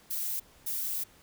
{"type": "noise bursts at uneven times", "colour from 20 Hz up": "violet", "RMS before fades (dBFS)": -33, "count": 2, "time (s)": [[0.1, 0.4], [0.66, 1.04]], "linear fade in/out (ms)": 10, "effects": ["pink hiss -59 dBFS RMS until 1.22 s"]}